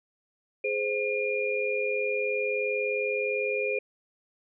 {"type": "tone cluster", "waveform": "sine", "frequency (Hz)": [419.4, 519, 2419], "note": ["G#4", "C5", "D#7"], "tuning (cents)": [17, -14, -49], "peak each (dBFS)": -30, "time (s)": [0.64, 3.79], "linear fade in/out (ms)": 5, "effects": []}